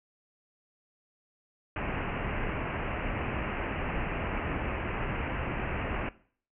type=low-pass noise; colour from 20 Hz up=pink; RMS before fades=-33 dBFS; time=1.76-6.09 s; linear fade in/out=2 ms; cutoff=2800 Hz; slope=96 dB/octave; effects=noise-tail reverb RT60 0.5 s tail -19 dB re dry